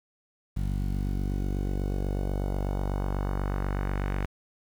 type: tone with low-pass filter sweep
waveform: sawtooth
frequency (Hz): 48.14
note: G1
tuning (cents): -31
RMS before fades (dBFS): -29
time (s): 0.56-4.26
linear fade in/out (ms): 10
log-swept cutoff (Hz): 180 to 2200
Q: 1.4
effects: 8-bit